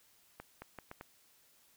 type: accelerating click train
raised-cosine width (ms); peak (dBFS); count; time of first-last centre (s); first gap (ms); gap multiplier
0.5; -30; 5; 0.4-1.011; 220; 0.76
effects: white hiss -67 dBFS RMS until 1.76 s